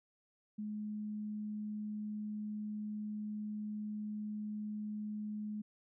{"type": "tone", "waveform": "sine", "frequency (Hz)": 211.2, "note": "G#3", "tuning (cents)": 29, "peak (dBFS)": -38, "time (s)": [0.58, 5.62], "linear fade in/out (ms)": 10, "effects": []}